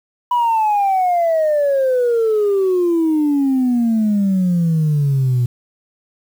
sine exponential sweep, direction down, 987.8 to 120.3 Hz, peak -11 dBFS, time 0.31-5.46 s, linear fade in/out 5 ms, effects tanh soft clip ceiling -10 dBFS + 7-bit

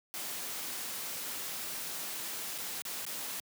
white noise with dropouts, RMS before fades -39 dBFS, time 0.14-3.4 s, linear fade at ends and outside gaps 0 ms, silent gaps 2.58-2.585 / 2.819-2.852 / 3.052-3.065 s, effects high-pass 150 Hz 12 dB/octave

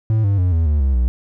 triangle tone with pitch steps, 110 / 99.71 / 90.39 / 81.93 / 74.27 / 67.32 / 61.03 Hz, A2 / G2 / F#2 / E2 / D2 / C2 / B1, 0 / +30 / -40 / -10 / +20 / +50 / -20 cents, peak -11 dBFS, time 0.1-1.08 s, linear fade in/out 0 ms, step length 140 ms, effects none

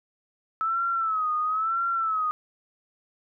sine tone with vibrato, 1300 Hz, E6, 24 cents flat, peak -23 dBFS, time 0.61-2.31 s, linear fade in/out 0 ms, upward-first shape sine, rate 1 Hz, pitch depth 93 cents each way, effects none

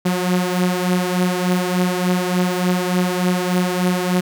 sawtooth beating tone pair, 179.8 / 183.2 Hz, F#3 / F#3, -49 / -17 cents, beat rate 3.4 Hz, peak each -14 / -18 dBFS, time 0.05-4.21 s, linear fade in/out 10 ms, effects none

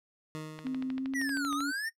20% pulse tone with exponential decay, 155.56 Hz, D#3, in tune, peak -31 dBFS, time 0.35-1.41 s, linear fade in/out 0 ms, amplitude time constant 230 ms
click train, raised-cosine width 0.3 ms, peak -27 dBFS, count 14, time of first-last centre 0.59-1.606 s, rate 12.8 Hz
sine tone with pitch glide, 260 to 283.5 Hz, C4 to C#4, -11 to +39 cents, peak -31 dBFS, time 0.64-1.72 s, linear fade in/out 20 ms, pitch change +150 cents, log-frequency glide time 0.92-1.49 s
square linear two-way sweep, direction down then up, 2000 to 1200 to 1863 Hz, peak -33 dBFS, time 1.14-1.9 s, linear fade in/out 20 ms, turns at 1.54 s
effects noise-tail reverb RT60 0.1 s tail -18 dB re dry + low-pass 12000 Hz 12 dB/octave

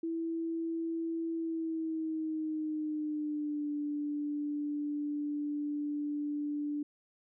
sine tone with pitch glide, 329.6 to 293.6 Hz, E4 to D4, 0 to 0 cents, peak -32 dBFS, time 0.03-6.83 s, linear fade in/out 5 ms, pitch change -200 cents, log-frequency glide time 1.34-3.71 s, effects none

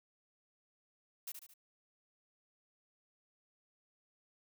blue noise with echo, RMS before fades -43 dBFS, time 1.27-1.32 s, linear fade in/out 5 ms, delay 73 ms, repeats 3, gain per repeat -6 dB, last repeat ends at 1.539 s, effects none

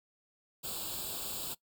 white noise with comb filter, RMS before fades -39 dBFS, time 0.63-1.55 s, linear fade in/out 20 ms, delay 0.25 ms, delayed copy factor +0.9, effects noise-tail reverb RT60 0.1 s tail -20 dB re dry

